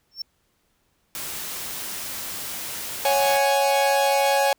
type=tone with exponential growth; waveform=triangle; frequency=5410 Hz; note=E8; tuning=44 cents sharp; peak=-23 dBFS; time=0.11-0.22 s; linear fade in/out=5 ms; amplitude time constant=22 ms
type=noise; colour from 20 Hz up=white; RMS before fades=-32 dBFS; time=1.15-3.37 s; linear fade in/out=0 ms
type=chord; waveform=45% pulse; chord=C# suspended fourth; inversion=none; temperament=equal; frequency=554.4 / 740 / 830.6 Hz; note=C#5 / F#5 / G#5; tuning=0 / 0 / 0 cents; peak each=-21 / -27 / -21 dBFS; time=3.05-4.53 s; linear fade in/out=2 ms
effects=pink hiss -68 dBFS RMS until 4.58 s